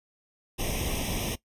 pink noise with comb filter, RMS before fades -30 dBFS, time 0.58-1.36 s, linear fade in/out 20 ms, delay 0.34 ms, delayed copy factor +0.85, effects noise-tail reverb RT60 0.1 s tail -18 dB re dry + resampled to 32000 Hz

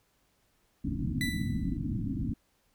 white low-pass noise, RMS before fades -32 dBFS, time 0.84-2.34 s, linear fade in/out 10 ms, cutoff 300 Hz, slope 96 dB/octave
30% pulse tone with exponential decay, 1983 Hz, B6, 7 cents sharp, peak -26 dBFS, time 1.21-1.77 s, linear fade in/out 1 ms, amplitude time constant 120 ms
effects pink hiss -71 dBFS RMS until 2.74 s

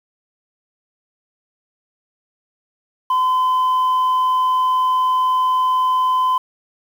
sine tone, 1021 Hz, C6, 43 cents flat, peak -11 dBFS, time 3.1-6.38 s, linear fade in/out 5 ms, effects tanh soft clip ceiling -13 dBFS + 7-bit

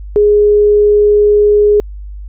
sine tone, 415.9 Hz, G#4, 2 cents sharp, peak -5 dBFS, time 0.16-1.8 s, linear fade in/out 0 ms, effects added 50 Hz sine -24 dBFS peak until 2.28 s

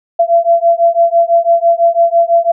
sine beating tone pair, 675 / 681 Hz, E5 / F5, +41 / -44 cents, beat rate 6 Hz, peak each -10 dBFS, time 0.19-2.52 s, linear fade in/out 10 ms, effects none

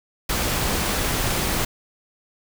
pink noise, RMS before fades -23 dBFS, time 0.29-1.65 s, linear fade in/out 5 ms, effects none

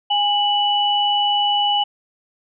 sine tone pair together, 820.6 / 2960 Hz, G#5 / F#7, -21 / 0 cents, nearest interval octave + minor seventh, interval 2221 cents, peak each -18 dBFS, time 0.1-1.84 s, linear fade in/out 10 ms, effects none

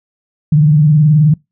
sine tone with vibrato, 151.1 Hz, D3, 50 cents sharp, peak -5 dBFS, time 0.52-1.34 s, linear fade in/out 5 ms, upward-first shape triangle, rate 19 Hz, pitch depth 120 cents each way, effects noise-tail reverb RT60 0.2 s tail -25 dB re dry

